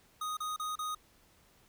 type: tone bursts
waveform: square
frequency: 1244.5 Hz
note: D#6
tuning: in tune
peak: -35 dBFS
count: 4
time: 0.21-0.949 s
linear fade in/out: 5 ms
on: 160 ms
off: 33 ms
effects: pink hiss -65 dBFS RMS until 1.68 s